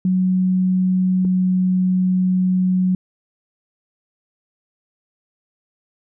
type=tone pair in turn; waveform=sine; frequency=185 / 184.33 Hz; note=F#3 / F#3; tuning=0 / -6 cents; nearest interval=unison; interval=6 cents; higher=first; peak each=-14 dBFS; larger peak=neither; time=0.05-1.25 / 1.25-2.95 s; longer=second; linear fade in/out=2 ms; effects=none